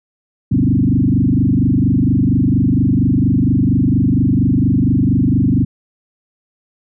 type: tone with frequency modulation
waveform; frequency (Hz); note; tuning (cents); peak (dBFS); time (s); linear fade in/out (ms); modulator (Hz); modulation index
sine; 188; F#3; +28; -10; 0.51-5.65; 10; 24.3; 4.1
effects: none